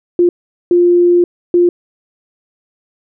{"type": "tone bursts at uneven times", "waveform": "sine", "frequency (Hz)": 350.6, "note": "F4", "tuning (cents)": 7, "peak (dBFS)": -6, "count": 3, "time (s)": [[0.19, 0.29], [0.71, 1.24], [1.54, 1.69]], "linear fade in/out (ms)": 2, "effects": []}